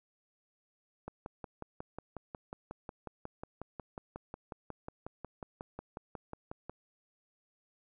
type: click train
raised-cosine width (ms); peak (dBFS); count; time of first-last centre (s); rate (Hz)
1; -27; 32; 1.08-6.696; 5.52
effects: none